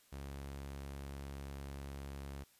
sawtooth tone, 69.3 Hz, C#2, in tune, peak -40 dBFS, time 0.12-2.44 s, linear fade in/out 10 ms, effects white hiss -68 dBFS RMS until 2.59 s + resampled to 32000 Hz

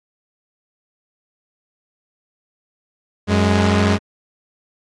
sawtooth tone pair together, 92.5 / 207.7 Hz, F#2 / G#3, 0 / 0 cents, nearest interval octave + major second, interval 1400 cents, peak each -12 dBFS, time 3.27-3.99 s, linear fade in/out 50 ms, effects low-pass 6000 Hz 12 dB/octave + AAC 32 kbps

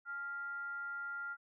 sine tone with frequency modulation, 1396.9 Hz, F6, in tune, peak -39 dBFS, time 0.05-1.37 s, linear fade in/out 50 ms, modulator 555 Hz, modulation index 0.22, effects none

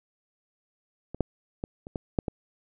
clicks, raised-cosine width 2 ms, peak -23 / -10 / -18 / -27 / -17 / -10 / -16 dBFS, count 7, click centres 1.146 / 1.207 / 1.639 / 1.869 / 1.958 / 2.188 / 2.282 s, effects none

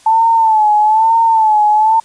sine tone with vibrato, 877 Hz, A5, 6 cents flat, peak -7 dBFS, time 0.06-2 s, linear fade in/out 5 ms, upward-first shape sine, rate 1.1 Hz, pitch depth 72 cents each way, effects white hiss -45 dBFS RMS until 2.04 s + resampled to 22050 Hz

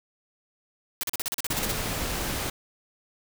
white noise bursts, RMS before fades -29 dBFS, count 12, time 1.01-1.715 s, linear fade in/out 0 ms, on 23 ms, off 39 ms
pink noise, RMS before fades -30 dBFS, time 1.5-2.5 s, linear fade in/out 5 ms
effects none

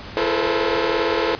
sawtooth tone cluster, 337 / 427.8 / 445.6 / 484.3 / 527 Hz, E4 / A4 / A4 / B4 / C5, +38 / -49 / +22 / -34 / +12 cents, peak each -21 dBFS, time 0.17-1.35 s, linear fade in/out 0 ms, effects pink hiss -36 dBFS RMS until 1.39 s + resampled to 11025 Hz

